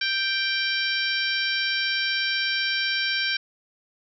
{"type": "harmonic tone with a mistuned harmonic", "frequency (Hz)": 784, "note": "G5", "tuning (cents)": 0, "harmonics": [2, 3, 4, 5, 6, 7], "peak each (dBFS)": [-27, -29, -30, -31, -32, -32], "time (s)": [0.01, 3.37], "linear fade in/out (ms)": 5, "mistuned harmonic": 6, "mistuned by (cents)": -16, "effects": []}